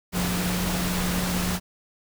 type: tone in noise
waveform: sine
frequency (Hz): 180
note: F#3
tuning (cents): -47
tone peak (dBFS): -26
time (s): 0.12-1.6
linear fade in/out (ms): 50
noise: pink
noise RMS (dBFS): -28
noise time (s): 0.12-1.6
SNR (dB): -1
effects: none